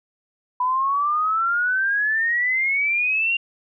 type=exponential sweep; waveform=sine; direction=up; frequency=987.8 to 2794 Hz; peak=-18 dBFS; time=0.6-3.37 s; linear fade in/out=5 ms; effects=none